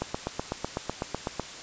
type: click train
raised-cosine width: 1 ms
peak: -14 dBFS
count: 12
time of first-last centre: 0.02-1.397 s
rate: 7.99 Hz
effects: white hiss -41 dBFS RMS until 1.62 s + resampled to 16000 Hz